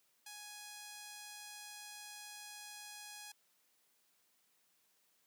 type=tone; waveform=5% pulse; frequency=833 Hz; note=G#5; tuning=5 cents sharp; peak=-37 dBFS; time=0.26-3.32 s; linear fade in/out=5 ms; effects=white hiss -75 dBFS RMS until 5.26 s + high-pass 150 Hz 12 dB/octave

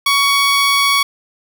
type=tone; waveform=15% pulse; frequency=1121 Hz; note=C#6; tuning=19 cents sharp; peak=-5 dBFS; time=0.06-1.03 s; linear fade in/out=5 ms; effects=none

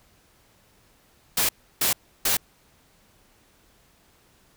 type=noise bursts; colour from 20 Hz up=white; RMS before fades=-22 dBFS; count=3; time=1.37-2.37 s; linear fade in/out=5 ms; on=120 ms; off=320 ms; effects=pink hiss -60 dBFS RMS until 4.56 s

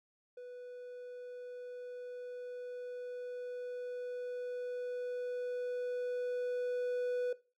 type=tone with level ramp; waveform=triangle; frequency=493.9 Hz; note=B4; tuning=in tune; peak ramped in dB=-43 to -29 dBFS; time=0.37-7.33 s; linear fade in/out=5 ms; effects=noise-tail reverb RT60 0.3 s tail -18 dB re dry

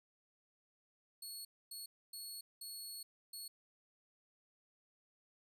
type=tone bursts at uneven times; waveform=20% pulse; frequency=4361 Hz; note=C#8; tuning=29 cents flat; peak=-40 dBFS; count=5; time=1.22-1.45 / 1.71-1.86 / 2.13-2.41 / 2.61-3.03 / 3.33-3.48 s; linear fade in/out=5 ms; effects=none

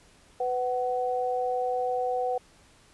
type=tone pair together; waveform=sine; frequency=499.7 / 748.7 Hz; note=B4 / F#5; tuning=+20 / +20 cents; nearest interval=perfect fifth; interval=700 cents; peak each=-28 dBFS; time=0.4-2.38 s; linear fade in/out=5 ms; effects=pink hiss -58 dBFS RMS until 2.93 s + resampled to 24000 Hz

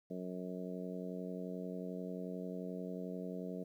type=harmonic tone; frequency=91.3 Hz; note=F#2; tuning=23 cents flat; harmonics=2 / 3 / 4 / 5 / 6 / 7; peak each=-43 / -47 / -50 / -47 / -52 / -50 dBFS; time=0.1-3.64 s; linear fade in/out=10 ms; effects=12-bit

